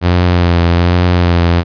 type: tone with vibrato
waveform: sawtooth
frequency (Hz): 87.31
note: F2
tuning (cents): 0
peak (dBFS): -4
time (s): 0.01-1.64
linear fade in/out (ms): 50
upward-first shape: sine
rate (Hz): 1.2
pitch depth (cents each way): 35
effects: resampled to 11025 Hz